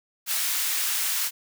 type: high-pass noise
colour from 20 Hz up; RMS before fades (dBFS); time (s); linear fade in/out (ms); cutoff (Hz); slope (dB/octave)
white; -26; 0.26-1.31; 50; 1300; 12
effects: none